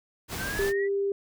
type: noise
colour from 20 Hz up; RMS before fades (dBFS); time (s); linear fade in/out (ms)
pink; -34; 0.28-0.73; 50
type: exponential sweep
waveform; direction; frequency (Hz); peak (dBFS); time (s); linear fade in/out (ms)
sine; up; 1512 to 1991; -32; 0.37-0.89; 50
type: tone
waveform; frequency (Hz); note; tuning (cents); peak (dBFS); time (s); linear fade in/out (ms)
sine; 397.6; G4; +25; -24; 0.59-1.12; 2
effects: none